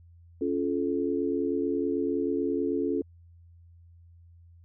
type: chord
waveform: sine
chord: Db augmented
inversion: none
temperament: just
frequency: 277.2 / 346.5 / 433.1 Hz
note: Db4 / F4 / A4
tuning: 0 / -14 / -27 cents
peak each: -29 / -30 / -30 dBFS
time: 0.41-3.02 s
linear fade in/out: 5 ms
effects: added 85 Hz sine -51 dBFS peak until 4.64 s